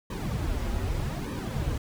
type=noise with flanger; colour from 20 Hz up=brown; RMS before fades=-30 dBFS; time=0.1-1.78 s; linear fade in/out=5 ms; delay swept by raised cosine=1.4 to 6.8 ms; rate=0.82 Hz; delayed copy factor=-0.9; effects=none